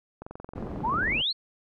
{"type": "click train", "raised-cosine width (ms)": 1, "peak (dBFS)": -25, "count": 21, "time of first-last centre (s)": [0.22, 1.121], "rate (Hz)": 22.2}
{"type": "low-pass noise", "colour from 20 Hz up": "white", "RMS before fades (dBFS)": -35, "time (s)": [0.55, 1.22], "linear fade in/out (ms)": 10, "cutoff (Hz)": 300, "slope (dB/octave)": 12}
{"type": "exponential sweep", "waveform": "sine", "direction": "up", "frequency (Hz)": [819, 4435], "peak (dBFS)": -24, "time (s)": [0.83, 1.33], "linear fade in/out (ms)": 20}
{"effects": []}